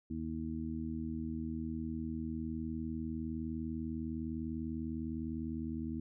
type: harmonic tone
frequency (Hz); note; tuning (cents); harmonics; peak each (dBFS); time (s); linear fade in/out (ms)
79.9; D#2; +47; 1 / 2 / 3 / 4; -43 / -45 / -39 / -43; 0.1-6; 5
effects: none